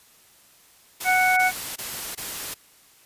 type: noise bursts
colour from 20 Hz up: white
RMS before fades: -32 dBFS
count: 4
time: 1-2.543 s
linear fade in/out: 10 ms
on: 370 ms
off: 21 ms
type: harmonic tone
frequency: 740 Hz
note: F#5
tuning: in tune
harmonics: 1 / 2 / 3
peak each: -20 / -23 / -21 dBFS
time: 1.04-1.52 s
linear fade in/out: 50 ms
effects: white hiss -55 dBFS RMS until 3.05 s + resampled to 32000 Hz